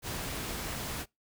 pink noise, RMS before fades -37 dBFS, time 0.02-1.06 s, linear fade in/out 50 ms, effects noise-tail reverb RT60 0.2 s tail -25 dB re dry

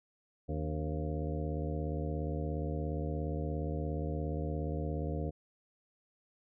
harmonic tone with a mistuned harmonic, 77.1 Hz, D#2, 15 cents flat, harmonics 1 / 2 / 3 / 4 / 5 / 6 / 7 / 9, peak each -36 / -38 / -46 / -42 / -47 / -43 / -44 / -48 dBFS, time 0.48-5.31 s, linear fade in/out 20 ms, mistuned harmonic 4, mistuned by -80 cents, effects none

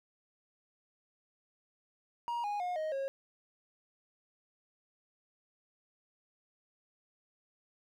triangle tone with pitch steps, 947 / 824.4 / 717.7 / 624.8 / 543.9 Hz, A#5 / G#5 / F5 / D#5 / C#5, +27 / -13 / +47 / +7 / -33 cents, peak -31 dBFS, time 2.28-3.08 s, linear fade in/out 0 ms, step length 160 ms, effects none

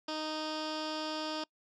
15% pulse tone with low-pass filter, 310 Hz, D#4, 6 cents flat, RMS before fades -37 dBFS, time 0.08-1.44 s, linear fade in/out 5 ms, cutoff 4600 Hz, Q 4, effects noise-tail reverb RT60 0.1 s tail -25 dB re dry

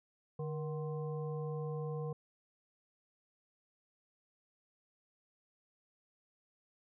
harmonic tone with a mistuned harmonic, 150 Hz, D3, 37 cents sharp, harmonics 1 / 3 / 5 / 7, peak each -38 / -41 / -52 / -52 dBFS, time 0.39-2.13 s, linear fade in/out 5 ms, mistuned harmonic 3, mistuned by +86 cents, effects none

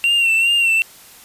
triangle tone with vibrato, 2736 Hz, F7, 36 cents flat, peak -11 dBFS, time 0.04-0.82 s, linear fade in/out 0 ms, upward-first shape sine, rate 2.5 Hz, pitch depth 48 cents each way, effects white hiss -43 dBFS RMS until 1.24 s + resampled to 32000 Hz

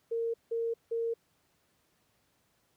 sine tone bursts, 460.5 Hz, A#4, 21 cents flat, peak -29 dBFS, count 3, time 0.11-1.14 s, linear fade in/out 10 ms, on 230 ms, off 170 ms, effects pink hiss -72 dBFS RMS until 2.76 s + high-pass 80 Hz 12 dB/octave

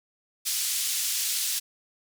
white band-pass noise, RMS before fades -28 dBFS, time 0.45-1.6 s, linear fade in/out 20 ms, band 3300 to 11000 Hz, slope 12 dB/octave, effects none

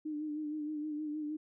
sine tone with vibrato, 302.6 Hz, D#4, 48 cents flat, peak -35 dBFS, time 0.05-1.37 s, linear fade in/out 10 ms, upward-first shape sine, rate 6.4 Hz, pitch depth 40 cents each way, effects none

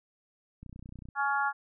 click train, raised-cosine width 5 ms, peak -33 dBFS, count 15, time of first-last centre 0.63-1.088 s, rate 30.6 Hz
harmonic tone, 280 Hz, C#4, 18 cents sharp, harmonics 3 / 4 / 5 / 6, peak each -30 / -33 / -30 / -36 dBFS, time 1.15-1.53 s, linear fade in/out 50 ms
effects none

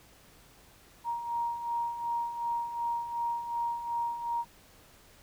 sine beating tone pair, 938 / 940.7 Hz, A#5 / A#5, +11 / +15 cents, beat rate 2.7 Hz, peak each -38 / -31 dBFS, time 1.04-4.45 s, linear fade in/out 50 ms, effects pink hiss -58 dBFS RMS until 5.22 s

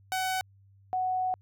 sawtooth / sine tone pair in turn, 751 / 741.5 Hz, F#5 / F#5, +26 / +4 cents, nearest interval unison, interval 22 cents, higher first, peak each -24 / -26 dBFS, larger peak first, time 0.12-0.41 / 0.93-1.34 s, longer second, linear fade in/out 0 ms, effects added 98 Hz sine -56 dBFS peak until 1.41 s

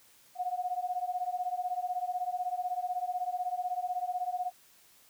sine beating tone pair, 717 / 733 Hz, F5 / F#5, +45 / -16 cents, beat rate 16 Hz, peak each -34 / -34 dBFS, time 0.35-4.52 s, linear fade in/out 50 ms, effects white hiss -61 dBFS RMS until 5.09 s

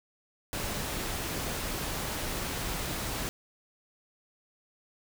pink noise, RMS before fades -34 dBFS, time 0.53-3.29 s, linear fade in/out 0 ms, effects none

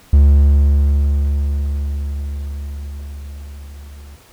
triangle tone with level ramp, 71.2 Hz, C#2, 47 cents sharp, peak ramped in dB -3 to -32 dBFS, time 0.13-4.16 s, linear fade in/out 5 ms, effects pink hiss -47 dBFS RMS until 4.32 s

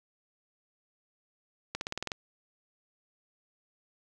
accelerating click train, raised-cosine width 0.2 ms, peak -16 dBFS, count 8, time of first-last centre 1.75-2.118 s, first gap 61 ms, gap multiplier 0.95, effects none

